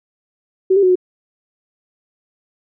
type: tone with pitch steps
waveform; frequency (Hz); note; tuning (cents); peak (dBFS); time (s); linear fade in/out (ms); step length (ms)
sine; 377.9 / 399.2 / 368.7 / 364.9; F#4 / G4 / F#4 / F#4; +37 / +32 / -6 / -24; -9; 0.7-0.956; 10; 64
effects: none